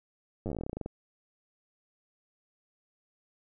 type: slowing click train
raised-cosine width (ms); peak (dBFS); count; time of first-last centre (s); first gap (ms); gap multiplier
2; -22; 18; 0.46-0.861; 9; 1.11
effects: none